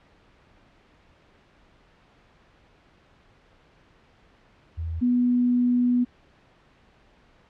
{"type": "tone pair in turn", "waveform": "sine", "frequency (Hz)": [81.9, 245.4], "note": ["E2", "B3"], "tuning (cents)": [-11, -11], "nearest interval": "octave + perfect fifth", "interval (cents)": 1900, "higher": "second", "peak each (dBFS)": [-27, -18], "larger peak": "second", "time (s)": [[4.77, 5.01], [5.01, 6.05]], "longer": "second", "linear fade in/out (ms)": 20, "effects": ["pink hiss -58 dBFS RMS until 7.49 s", "low-pass 3000 Hz 12 dB/octave"]}